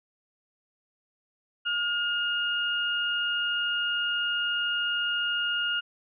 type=tone pair together; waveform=sine; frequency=1423.8 / 2843 Hz; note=F6 / F7; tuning=+33 / +30 cents; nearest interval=octave; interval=1197 cents; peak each=-28 / -28 dBFS; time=1.65-5.81 s; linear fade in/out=20 ms; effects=none